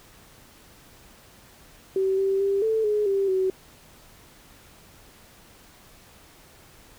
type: tone with pitch steps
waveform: sine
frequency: 383.3 / 388.4 / 395.2 / 442.2 / 419.8 / 392.6 / 377.1 Hz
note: G4 / G4 / G4 / A4 / G#4 / G4 / F#4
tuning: -39 / -16 / +14 / +9 / +19 / +3 / +33 cents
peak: -20 dBFS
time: 1.96-3.5 s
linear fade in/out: 2 ms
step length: 220 ms
effects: pink hiss -52 dBFS RMS until 6.98 s